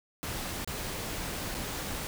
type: noise with dropouts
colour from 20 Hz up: pink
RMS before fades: -36 dBFS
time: 0.23-2.07 s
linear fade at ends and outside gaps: 0 ms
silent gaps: 0.646-0.675 / 1.543-1.548 s
effects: none